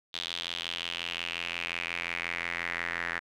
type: tone with band-pass filter sweep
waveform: square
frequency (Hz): 42.81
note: F1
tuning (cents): -34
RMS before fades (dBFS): -35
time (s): 0.13-3.2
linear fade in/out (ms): 20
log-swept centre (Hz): 3600 to 1800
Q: 4.2
effects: none